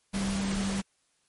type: tone in noise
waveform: sine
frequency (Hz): 196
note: G3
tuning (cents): 0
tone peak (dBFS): -28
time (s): 0.13-0.82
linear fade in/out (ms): 20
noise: pink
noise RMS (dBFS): -35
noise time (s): 0.13-0.82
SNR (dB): +4
effects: white hiss -71 dBFS RMS until 1.28 s + MP3 48 kbps